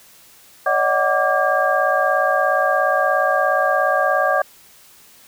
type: tone cluster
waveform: sine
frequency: 566 / 623 / 745 / 1167 / 1616 Hz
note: C#5 / D#5 / F#5 / D6 / G#6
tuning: +36 / +2 / +12 / -11 / -48 cents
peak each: -21 dBFS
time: 0.66-4.42 s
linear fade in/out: 5 ms
effects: white hiss -48 dBFS RMS until 5.27 s